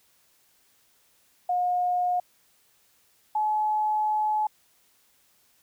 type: tone pair in turn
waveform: sine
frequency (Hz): 718 / 853.9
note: F5 / G#5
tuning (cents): +48 / +48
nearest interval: minor third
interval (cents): 300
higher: second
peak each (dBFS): -22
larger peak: neither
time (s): 1.49-2.2 / 3.35-4.47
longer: second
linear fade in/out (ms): 5
effects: white hiss -64 dBFS RMS until 5.62 s